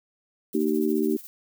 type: noise with tremolo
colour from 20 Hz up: violet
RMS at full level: -40 dBFS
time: 0.53-1.27 s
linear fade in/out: 0 ms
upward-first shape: triangle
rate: 14 Hz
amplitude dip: 70%
type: harmonic tone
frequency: 77 Hz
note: D#2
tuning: 17 cents flat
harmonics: 3 / 4 / 5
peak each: -26 / -25 / -25 dBFS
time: 0.54-1.17 s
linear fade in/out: 10 ms
effects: none